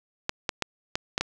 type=clicks; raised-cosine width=0.2 ms; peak=-8 dBFS; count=6; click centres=0.294 / 0.492 / 0.623 / 0.955 / 1.179 / 1.21 s; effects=none